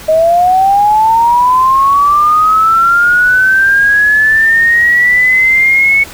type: linear sweep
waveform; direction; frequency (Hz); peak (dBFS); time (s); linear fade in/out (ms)
sine; up; 622.3 to 2218; -5; 0.08-6.04; 10
effects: pink hiss -30 dBFS RMS until 6.13 s